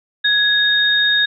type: tone pair together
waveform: sine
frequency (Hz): 1670 / 3715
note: G#6 / A#7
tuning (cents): +9 / -7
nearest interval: octave + major second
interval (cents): 1384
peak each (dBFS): -15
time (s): 0.24-1.26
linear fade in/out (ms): 10
effects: none